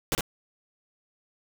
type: noise with echo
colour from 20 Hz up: pink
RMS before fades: -26 dBFS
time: 0.12-0.15 s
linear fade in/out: 0 ms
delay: 58 ms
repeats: 1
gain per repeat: -2 dB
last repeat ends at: 0.208 s
effects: none